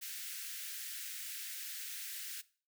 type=high-pass noise; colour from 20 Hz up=white; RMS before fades=-44 dBFS; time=0.01-2.42 s; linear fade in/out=20 ms; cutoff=1500 Hz; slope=48 dB/octave; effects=noise-tail reverb RT60 0.4 s tail -19 dB re dry